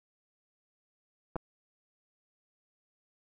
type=clicks; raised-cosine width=1 ms; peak=-21 dBFS; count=2; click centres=1.358 / 1.364 s; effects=none